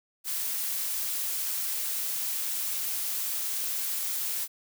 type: noise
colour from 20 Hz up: blue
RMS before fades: -31 dBFS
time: 0.24-4.48 s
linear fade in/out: 50 ms
effects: none